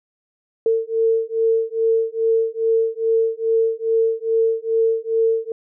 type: beating tone pair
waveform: sine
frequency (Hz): 450 / 452.4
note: A4 / A4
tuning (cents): +39 / +48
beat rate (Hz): 2.4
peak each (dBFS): -19 / -19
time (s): 0.66-5.52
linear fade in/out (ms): 2
effects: none